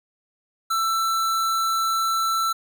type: tone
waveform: square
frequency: 1333 Hz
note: E6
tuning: 19 cents sharp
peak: -21 dBFS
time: 0.7-2.53 s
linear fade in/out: 10 ms
effects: none